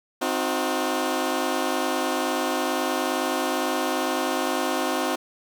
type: chord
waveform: 15% pulse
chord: C diminished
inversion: none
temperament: equal with one note detuned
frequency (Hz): 261.6 / 311.1 / 361.3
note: C4 / Eb4 / Gb4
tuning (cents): 0 / 0 / -41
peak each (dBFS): -21 / -22 / -21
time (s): 0.21-5.16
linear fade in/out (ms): 10
effects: none